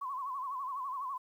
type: tone with vibrato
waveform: sine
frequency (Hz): 1065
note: C6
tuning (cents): +30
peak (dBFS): -35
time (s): 0.01-1.18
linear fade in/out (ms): 10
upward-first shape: sine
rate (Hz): 12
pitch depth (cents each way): 110
effects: 11-bit